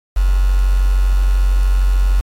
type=tone with quantisation; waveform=sine; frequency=46.49 Hz; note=F#1; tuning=9 cents sharp; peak=-10 dBFS; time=0.16-2.21 s; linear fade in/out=10 ms; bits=5; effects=AAC 64 kbps